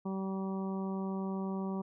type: harmonic tone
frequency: 192 Hz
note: G3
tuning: 36 cents flat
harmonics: 1 / 2 / 3 / 4 / 5 / 6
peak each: -34 / -41 / -48 / -48 / -47 / -50 dBFS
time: 0.05-1.82 s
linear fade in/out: 10 ms
effects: none